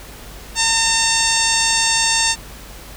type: harmonic tone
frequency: 906 Hz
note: A#5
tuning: 50 cents flat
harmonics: 1 / 2 / 3 / 4 / 5 / 6 / 7 / 8 / 9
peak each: -23 / -23 / -23 / -23 / -23 / -23 / -23 / -23 / -23 dBFS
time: 0.55-2.36 s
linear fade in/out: 50 ms
effects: added 50 Hz sine -38 dBFS peak until 2.96 s + pink hiss -38 dBFS RMS until 2.96 s